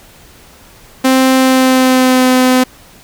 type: tone with pitch glide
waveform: sawtooth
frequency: 261.6 to 255.2 Hz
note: C4 to C4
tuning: 0 to -43 cents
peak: -3 dBFS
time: 1.04-2.64 s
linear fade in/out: 10 ms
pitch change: -43 cents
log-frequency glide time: 1.36-2.27 s
effects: pink hiss -41 dBFS RMS until 3.03 s